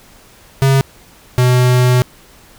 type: tone pair in turn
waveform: square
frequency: 135.4 / 125.22 Hz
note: C#3 / B2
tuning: -40 / +24 cents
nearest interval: minor second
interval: 136 cents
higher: first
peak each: -9 dBFS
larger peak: neither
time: 0.62-0.81 / 1.38-2.02 s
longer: second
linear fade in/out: 0 ms
effects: pink hiss -44 dBFS RMS until 2.58 s